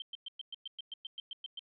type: tone bursts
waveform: sine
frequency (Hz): 3136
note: G7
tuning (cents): 0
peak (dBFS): -39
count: 13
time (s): 0-1.593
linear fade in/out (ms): 2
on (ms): 21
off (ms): 110
effects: none